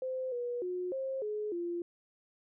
sine tone with pitch steps, 517 / 484.3 / 361.7 / 532 / 422.9 / 345.6 Hz, C5 / B4 / F#4 / C5 / G#4 / F4, -21 / -34 / -39 / +29 / +31 / -18 cents, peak -33 dBFS, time 0.02-1.82 s, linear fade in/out 2 ms, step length 300 ms, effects none

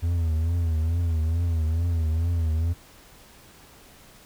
triangle tone with vibrato, 82.41 Hz, E2, in tune, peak -19 dBFS, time 0.02-2.74 s, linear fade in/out 20 ms, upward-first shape triangle, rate 2.3 Hz, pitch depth 98 cents each way, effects pink hiss -51 dBFS RMS until 4.25 s

